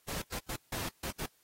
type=noise bursts at uneven times; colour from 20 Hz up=pink; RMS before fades=-38 dBFS; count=6; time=0.08-0.22 / 0.32-0.39 / 0.49-0.56 / 0.72-0.89 / 1.03-1.11 / 1.19-1.26 s; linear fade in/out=5 ms; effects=white hiss -69 dBFS RMS until 1.43 s + AAC 48 kbps